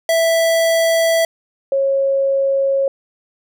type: tone pair in turn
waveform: square / sine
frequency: 659.3 / 546.1 Hz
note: E5 / C#5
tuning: 0 / -26 cents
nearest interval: minor third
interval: 326 cents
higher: first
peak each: -13 dBFS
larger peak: neither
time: 0.09-1.25 / 1.72-2.88 s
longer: neither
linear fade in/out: 2 ms
effects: none